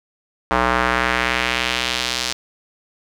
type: tone with band-pass filter sweep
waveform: square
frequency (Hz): 61.74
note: B1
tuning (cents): 0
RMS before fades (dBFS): -20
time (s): 0.51-2.33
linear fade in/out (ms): 0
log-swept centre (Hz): 1100 to 4900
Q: 1.4
effects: none